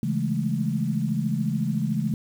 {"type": "chord", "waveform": "sine", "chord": "A major seventh", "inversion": "first", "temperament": "just", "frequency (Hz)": [137.5, 165, 206.2, 220], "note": ["C#3", "E3", "G#3", "A3"], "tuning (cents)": [-14, 2, -12, 0], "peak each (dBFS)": -28, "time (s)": [0.03, 2.14], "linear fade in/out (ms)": 2, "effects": ["8-bit"]}